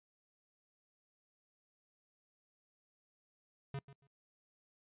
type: tone with echo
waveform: square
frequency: 138.59 Hz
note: C#3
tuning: in tune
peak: -39 dBFS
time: 3.74-3.79 s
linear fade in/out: 2 ms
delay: 140 ms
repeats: 2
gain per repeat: -15 dB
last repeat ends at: 4.07 s
effects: noise-tail reverb RT60 0.1 s tail -25 dB re dry + resampled to 8000 Hz